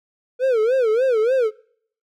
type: tone with vibrato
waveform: triangle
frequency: 478.6 Hz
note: A#4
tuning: 46 cents sharp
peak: -13 dBFS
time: 0.39-1.51 s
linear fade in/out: 50 ms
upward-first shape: sine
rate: 3.4 Hz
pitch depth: 190 cents each way
effects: noise-tail reverb RT60 0.6 s tail -24 dB re dry